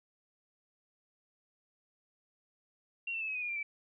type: tone with pitch steps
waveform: sine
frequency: 2746 / 2680 / 2616 / 2553 / 2492 / 2432 / 2374 / 2317 Hz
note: F7 / E7 / E7 / D#7 / D#7 / D#7 / D7 / D7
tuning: -30 / +28 / -14 / +44 / +2 / -40 / +18 / -24 cents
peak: -34 dBFS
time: 3.07-3.63 s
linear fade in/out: 5 ms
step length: 70 ms
effects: none